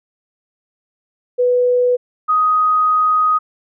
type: tone pair in turn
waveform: sine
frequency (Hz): 493.9 / 1251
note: B4 / D#6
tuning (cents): 0 / +9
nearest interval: octave + major third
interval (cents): 1609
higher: second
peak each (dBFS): -11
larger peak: neither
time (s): 1.38-1.97 / 2.28-3.39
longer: second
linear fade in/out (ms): 20
effects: none